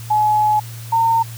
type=tone pair in turn; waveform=sine; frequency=849 / 911 Hz; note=G#5 / A#5; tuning=+38 / -40 cents; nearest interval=minor second; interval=122 cents; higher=second; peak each=-12 dBFS; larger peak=neither; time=0.1-0.6 / 0.92-1.23 s; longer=first; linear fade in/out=10 ms; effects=added 115 Hz sine -30 dBFS peak until 1.37 s + white hiss -39 dBFS RMS until 1.37 s